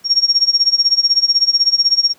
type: tone with tremolo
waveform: sine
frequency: 5560 Hz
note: F8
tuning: 9 cents flat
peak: -7 dBFS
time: 0.04-2.14 s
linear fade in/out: 50 ms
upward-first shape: sine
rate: 16 Hz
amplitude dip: 90%
effects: pink hiss -51 dBFS RMS until 2.18 s + high-pass 150 Hz 12 dB/octave